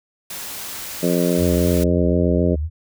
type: noise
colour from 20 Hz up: white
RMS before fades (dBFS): -31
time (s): 0.3-1.84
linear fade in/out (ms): 5
type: harmonic tone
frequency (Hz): 87.31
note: F2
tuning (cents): 0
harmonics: 2 / 3 / 4 / 5 / 6 / 7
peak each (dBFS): -20 / -22 / -23 / -24 / -25 / -25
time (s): 1.02-2.56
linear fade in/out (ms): 20
type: tone with vibrato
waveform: sine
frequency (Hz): 79.4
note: D#2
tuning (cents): +36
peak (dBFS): -20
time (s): 1.37-2.7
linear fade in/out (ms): 50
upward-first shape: sine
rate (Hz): 3.9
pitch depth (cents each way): 120
effects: none